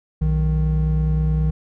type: tone pair together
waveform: triangle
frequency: 61.74 / 155.74 Hz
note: B1 / D#3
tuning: 0 / +2 cents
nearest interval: octave + major third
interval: 1602 cents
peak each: -17 dBFS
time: 0.21-1.51 s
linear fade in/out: 10 ms
effects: none